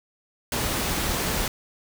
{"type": "noise", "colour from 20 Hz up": "pink", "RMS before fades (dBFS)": -26, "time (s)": [0.52, 1.48], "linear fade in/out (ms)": 2, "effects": []}